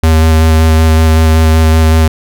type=tone with vibrato; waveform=square; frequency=79.9 Hz; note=D#2; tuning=47 cents sharp; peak=-5 dBFS; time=0.03-2.08 s; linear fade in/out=5 ms; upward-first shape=square; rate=5.3 Hz; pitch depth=12 cents each way; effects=none